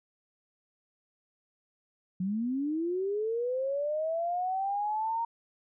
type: linear sweep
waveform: sine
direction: up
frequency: 178.1 to 932.3 Hz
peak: -28 dBFS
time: 2.2-5.25 s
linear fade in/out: 5 ms
effects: none